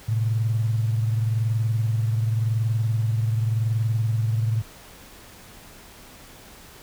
sine tone pair together, 110.4 / 131.29 Hz, A2 / C3, +6 / +6 cents, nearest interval minor third, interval 300 cents, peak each -20 / -30 dBFS, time 0.08-4.62 s, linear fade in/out 10 ms, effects pink hiss -46 dBFS RMS until 6.82 s

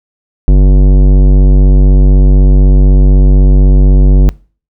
sine tone with tanh clipping, 48 Hz, G1, 36 cents flat, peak -3 dBFS, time 0.48-4.29 s, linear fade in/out 0 ms, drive 16 dB, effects noise-tail reverb RT60 0.4 s tail -24 dB re dry

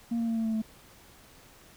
sine tone with pitch steps, 233.1 / 230.3 / 227.5 / 224.8 / 222.1 / 219.4 Hz, A#3 / A#3 / A#3 / A3 / A3 / A3, 0 / -21 / -42 / +37 / +16 / -5 cents, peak -24 dBFS, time 0.11-0.62 s, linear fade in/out 10 ms, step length 85 ms, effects tanh soft clip ceiling -25 dBFS + pink hiss -55 dBFS RMS until 1.76 s

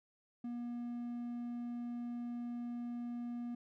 triangle tone, 239.6 Hz, A#3, 48 cents sharp, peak -37 dBFS, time 0.44-3.55 s, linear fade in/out 5 ms, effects none

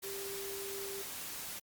sine tone in noise, 394.1 Hz, G4, 9 cents sharp, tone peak -42 dBFS, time 0.03-1.03 s, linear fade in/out 20 ms, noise white, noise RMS -43 dBFS, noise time 0.02-1.6 s, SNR -2 dB, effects Opus 48 kbps

